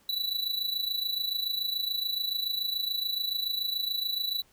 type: tone with amplitude modulation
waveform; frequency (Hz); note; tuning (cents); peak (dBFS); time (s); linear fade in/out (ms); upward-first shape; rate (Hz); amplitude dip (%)
square; 3951; B7; 0; -26; 0.09-4.42; 2; sine; 27; 70
effects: pink hiss -63 dBFS RMS until 4.52 s